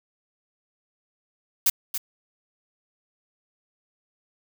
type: noise with echo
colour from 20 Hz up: blue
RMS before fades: -19 dBFS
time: 1.66-1.7 s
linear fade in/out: 5 ms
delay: 280 ms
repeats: 1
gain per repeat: -9 dB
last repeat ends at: 1.98 s
effects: none